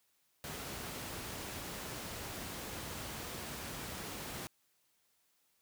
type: noise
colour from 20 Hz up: pink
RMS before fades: -43 dBFS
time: 0.44-4.47 s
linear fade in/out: 0 ms
effects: white hiss -75 dBFS RMS until 5.61 s + high-pass 60 Hz 12 dB/octave